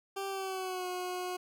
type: tone with pitch glide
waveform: 20% pulse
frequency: 391.1 to 362.8 Hz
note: G4 to F#4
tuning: -4 to -34 cents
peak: -30 dBFS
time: 0.16-1.37 s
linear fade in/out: 10 ms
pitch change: -130 cents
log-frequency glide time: 0.28-0.87 s
effects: none